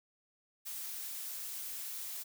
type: noise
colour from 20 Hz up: blue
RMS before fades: -42 dBFS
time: 0.65-2.24 s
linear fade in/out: 20 ms
effects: none